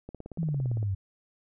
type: click train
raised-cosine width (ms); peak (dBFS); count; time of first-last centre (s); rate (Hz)
2; -27; 14; 0.09-0.829; 17.6
type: exponential sweep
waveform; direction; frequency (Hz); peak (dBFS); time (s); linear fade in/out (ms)
sine; down; 171.6 to 92.9; -26; 0.38-0.95; 10
effects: none